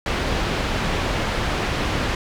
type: low-pass noise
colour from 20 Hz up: pink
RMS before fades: -23 dBFS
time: 0.06-2.15 s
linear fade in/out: 2 ms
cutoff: 3700 Hz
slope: 12 dB/octave
effects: none